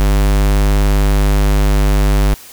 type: tone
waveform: square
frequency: 50.2 Hz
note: G1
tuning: 42 cents sharp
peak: -10 dBFS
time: 0-2.34 s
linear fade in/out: 0 ms
effects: white hiss -37 dBFS RMS until 2.52 s